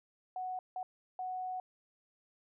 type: tone bursts at uneven times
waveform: sine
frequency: 740 Hz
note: F#5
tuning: in tune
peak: -36 dBFS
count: 3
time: 0.36-0.59 / 0.76-0.83 / 1.19-1.6 s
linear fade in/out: 2 ms
effects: none